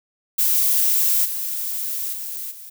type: noise with level steps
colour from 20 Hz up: violet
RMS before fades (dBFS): -18 / -26 / -30 / -39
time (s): 0.38-2.7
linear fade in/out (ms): 10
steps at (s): 1.24 / 2.12 / 2.5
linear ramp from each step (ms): 20
effects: none